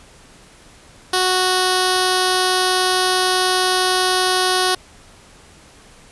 5% pulse tone with notch filter, 369.3 Hz, F#4, 3 cents flat, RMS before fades -17 dBFS, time 1.13-4.75 s, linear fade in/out 5 ms, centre 2300 Hz, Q 1.3, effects pink hiss -46 dBFS RMS until 6.11 s + resampled to 24000 Hz

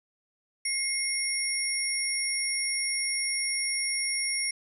sine tone cluster, 2146 / 5550 / 9900 Hz, C7 / F8 / D#9, +43 / -12 / -10 cents, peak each -31 dBFS, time 0.65-4.51 s, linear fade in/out 5 ms, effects none

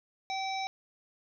harmonic tone, 770 Hz, G5, 31 cents flat, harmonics 1 / 3 / 5 / 7 / 8, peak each -33 / -39 / -41 / -44 / -52 dBFS, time 0.3-0.67 s, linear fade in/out 0 ms, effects none

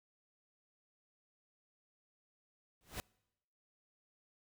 pink noise with exponential growth, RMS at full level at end -38 dBFS, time 2.81-3 s, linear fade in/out 0 ms, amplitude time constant 40 ms, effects noise-tail reverb RT60 0.9 s tail -26 dB re dry

